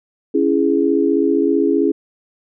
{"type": "chord", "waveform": "sine", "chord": "C# minor", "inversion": "none", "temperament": "just", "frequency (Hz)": [277.2, 332.6, 415.8], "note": ["C#4", "E4", "G#4"], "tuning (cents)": [0, 16, 2], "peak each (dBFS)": -17, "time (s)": [0.34, 1.92], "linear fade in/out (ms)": 10, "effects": []}